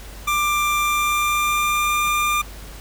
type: tone with pitch glide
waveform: 25% pulse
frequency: 1185 to 1197.4 Hz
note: D6 to D6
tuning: +15 to +33 cents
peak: -14 dBFS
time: 0.27-2.42 s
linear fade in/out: 10 ms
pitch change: +18 cents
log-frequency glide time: 0.74-1.96 s
effects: added 50 Hz sine -36 dBFS peak until 2.8 s + pink hiss -41 dBFS RMS until 2.8 s